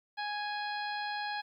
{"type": "harmonic tone", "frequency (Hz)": 830.6, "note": "G#5", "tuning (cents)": 0, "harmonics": [1, 2, 3, 4, 5, 6], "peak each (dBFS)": [-36, -39, -46, -47, -44, -51], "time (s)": [0.17, 1.42], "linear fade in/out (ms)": 20, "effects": ["12-bit"]}